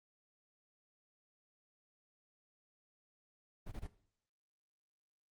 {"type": "noise bursts", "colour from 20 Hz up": "brown", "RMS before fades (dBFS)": -43, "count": 3, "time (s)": [3.66, 3.874], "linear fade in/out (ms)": 10, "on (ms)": 58, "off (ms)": 20, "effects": ["noise-tail reverb RT60 0.6 s tail -17 dB re dry", "Opus 24 kbps"]}